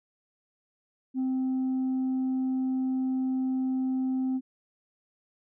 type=tone; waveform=sine; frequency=260.2 Hz; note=C4; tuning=9 cents flat; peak=-23 dBFS; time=1.14-4.41 s; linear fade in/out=50 ms; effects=tanh soft clip ceiling -24 dBFS